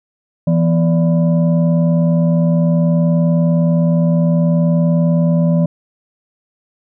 sine tone with frequency modulation, 167.8 Hz, E3, 31 cents sharp, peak -10 dBFS, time 0.47-5.66 s, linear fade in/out 5 ms, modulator 415 Hz, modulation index 0.61, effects none

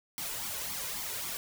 white noise with flanger, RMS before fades -37 dBFS, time 0.18-1.37 s, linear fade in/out 0 ms, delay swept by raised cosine 0.88 to 2.08 ms, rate 3.7 Hz, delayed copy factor +0.6, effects none

